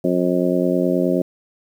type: harmonic tone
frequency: 89.5 Hz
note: F2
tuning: 43 cents sharp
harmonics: 2 / 3 / 4 / 5 / 6 / 7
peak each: -22 / -21 / -21 / -29 / -23 / -25 dBFS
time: 0.04-1.22 s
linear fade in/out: 5 ms
effects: 8-bit